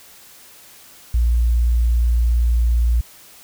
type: tone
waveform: sine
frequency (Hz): 58.7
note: A#1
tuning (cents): +13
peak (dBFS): -13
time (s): 1.14-3.01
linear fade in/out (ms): 5
effects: white hiss -45 dBFS RMS until 3.43 s